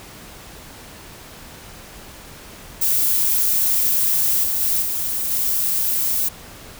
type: noise with level steps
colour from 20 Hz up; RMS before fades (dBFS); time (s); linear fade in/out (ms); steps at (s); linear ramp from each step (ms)
violet; -18 / -21 / -19 / -23 / -20; 2.81-6.29; 10; 4.43 / 4.6 / 4.81 / 5.3; 20
effects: pink hiss -40 dBFS RMS until 6.79 s